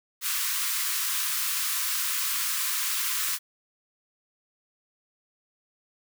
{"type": "high-pass noise", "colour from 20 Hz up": "white", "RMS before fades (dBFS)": -28, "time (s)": [0.21, 3.39], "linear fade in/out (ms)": 50, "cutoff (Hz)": 1000, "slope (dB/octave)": 96, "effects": []}